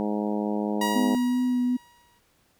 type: harmonic tone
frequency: 104.6 Hz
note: G#2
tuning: 13 cents sharp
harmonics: 2 / 3 / 4 / 5 / 6 / 7 / 8 / 9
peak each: -27 / -31 / -33 / -35 / -37 / -38 / -39 / -40 dBFS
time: 0-1.15 s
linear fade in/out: 0 ms
type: tone with exponential decay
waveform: sawtooth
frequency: 956 Hz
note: A#5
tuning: 43 cents sharp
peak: -20 dBFS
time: 0.81-2.19 s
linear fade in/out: 5 ms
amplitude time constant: 300 ms
type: tone with vibrato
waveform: sine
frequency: 249.4 Hz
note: B3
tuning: 17 cents sharp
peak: -21 dBFS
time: 0.95-1.77 s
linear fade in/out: 10 ms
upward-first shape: sine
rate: 2.6 Hz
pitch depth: 16 cents each way
effects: pink hiss -65 dBFS RMS until 2.59 s